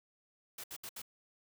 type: noise bursts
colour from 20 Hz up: white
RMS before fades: -45 dBFS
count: 4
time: 0.58-1.019 s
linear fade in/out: 5 ms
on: 58 ms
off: 69 ms
effects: none